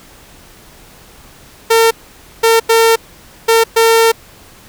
sawtooth tone bursts at uneven times, 454.3 Hz, A#4, 45 cents flat, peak -3 dBFS, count 5, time 1.7-1.91 / 2.43-2.6 / 2.69-2.96 / 3.48-3.64 / 3.76-4.12 s, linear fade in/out 10 ms, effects pink hiss -41 dBFS RMS until 4.68 s

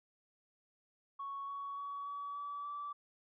sine tone with pitch steps, 1110 / 1119.7 / 1129.4 / 1139.2 / 1149.1 / 1159.1 Hz, C#6 / C#6 / C#6 / C#6 / D6 / D6, +2 / +17 / +32 / +47 / -38 / -23 cents, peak -39 dBFS, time 1.19-2.93 s, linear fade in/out 10 ms, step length 290 ms, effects tanh soft clip ceiling -35 dBFS

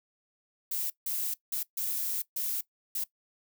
violet noise bursts at uneven times, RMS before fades -32 dBFS, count 6, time 0.71-0.9 / 1.06-1.34 / 1.52-1.63 / 1.77-2.22 / 2.36-2.61 / 2.95-3.04 s, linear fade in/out 5 ms, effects noise-tail reverb RT60 0.1 s tail -19 dB re dry

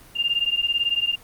sine beating tone pair, 2794 / 2812 Hz, F7 / F7, 0 / +11 cents, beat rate 18 Hz, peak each -23 dBFS, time 0.15-1.16 s, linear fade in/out 20 ms, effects pink hiss -48 dBFS RMS until 1.23 s + Opus 32 kbps

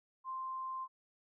sine tone, 1046.5 Hz, C6, in tune, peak -38 dBFS, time 0.24-0.88 s, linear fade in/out 50 ms, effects none

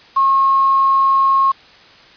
sine tone with quantisation, 1083 Hz, C#6, 41 cents flat, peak -10 dBFS, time 0.16-1.52 s, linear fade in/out 10 ms, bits 5, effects white hiss -44 dBFS RMS until 2.16 s + resampled to 11025 Hz

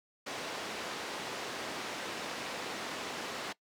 pink band-pass noise, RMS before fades -40 dBFS, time 0.26-3.53 s, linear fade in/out 10 ms, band 310 to 5300 Hz, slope 12 dB/octave, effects noise-tail reverb RT60 0.1 s tail -20 dB re dry

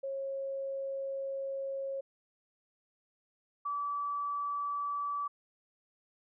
sine tone pair in turn, 544 / 1152.7 Hz, C#5 / D6, -33 / -33 cents, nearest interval octave + minor second, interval 1300 cents, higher second, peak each -34 / -32 dBFS, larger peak second, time 0.03-2.01 / 3.65-5.28 s, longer first, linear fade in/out 10 ms, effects none

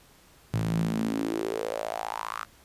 sawtooth tone with high-pass filter sweep, 55 Hz, A1, in tune, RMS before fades -30 dBFS, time 0.53-2.45 s, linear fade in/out 10 ms, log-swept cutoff 120 to 1300 Hz, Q 5.5, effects pink hiss -57 dBFS RMS until 2.64 s + resampled to 32000 Hz

